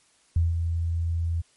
sine tone with ADSR envelope, 83.7 Hz, E2, 27 cents sharp, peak -17 dBFS, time 0.36-1.42 s, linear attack 4 ms, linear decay 170 ms, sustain -6 dB, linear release 17 ms, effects white hiss -62 dBFS RMS until 1.56 s + MP3 48 kbps

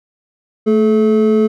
triangle tone pair together, 220 / 430.2 Hz, A3 / A4, 0 / -39 cents, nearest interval octave, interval 1161 cents, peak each -10 dBFS, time 0.66-1.48 s, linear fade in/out 20 ms, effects none

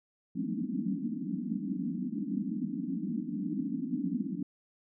white band-pass noise, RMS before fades -34 dBFS, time 0.35-4.43 s, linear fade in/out 5 ms, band 170 to 300 Hz, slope 96 dB/octave, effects none

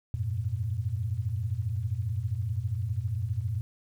sine tone cluster, 89.5 / 101.8 / 116.9 Hz, F2 / G#2 / A#2, +43 / -34 / +5 cents, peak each -33 / -33 / -31 dBFS, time 0.14-3.61 s, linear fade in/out 0 ms, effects 10-bit

